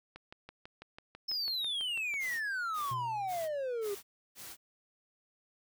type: click train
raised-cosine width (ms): 0.3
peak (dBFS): -31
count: 13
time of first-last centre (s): 0.16-2.14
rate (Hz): 6.06
type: exponential sweep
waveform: triangle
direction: down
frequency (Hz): 5300 to 392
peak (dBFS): -31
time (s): 1.28-3.95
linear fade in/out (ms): 10
type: noise bursts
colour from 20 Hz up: white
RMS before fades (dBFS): -47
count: 5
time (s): 2.19-4.57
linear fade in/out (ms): 50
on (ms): 220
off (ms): 320
type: tone with exponential decay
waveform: triangle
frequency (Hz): 123.47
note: B2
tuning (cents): 0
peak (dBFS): -35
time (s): 2.91-3.7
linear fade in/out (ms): 5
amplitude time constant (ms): 170
effects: none